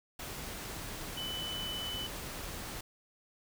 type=tone in noise; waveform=sine; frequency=3000 Hz; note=F#7; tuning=23 cents sharp; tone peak=-37 dBFS; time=1.17-2.07 s; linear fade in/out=5 ms; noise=pink; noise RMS=-42 dBFS; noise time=0.19-2.81 s; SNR=+2 dB; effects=none